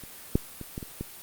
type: clicks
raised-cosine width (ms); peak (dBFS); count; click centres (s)
3; -30 / -8 / -24 / -20 / -24 / -19; 6; 0.037 / 0.355 / 0.613 / 0.779 / 0.828 / 1.01
effects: white hiss -45 dBFS RMS until 1.22 s + Opus 32 kbps